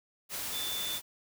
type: tone in noise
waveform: sine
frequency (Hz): 3520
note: A7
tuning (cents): 0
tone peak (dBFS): -35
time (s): 0.51-1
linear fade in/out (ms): 50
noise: white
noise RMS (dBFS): -37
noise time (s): 0.29-1.02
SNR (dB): -1
effects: none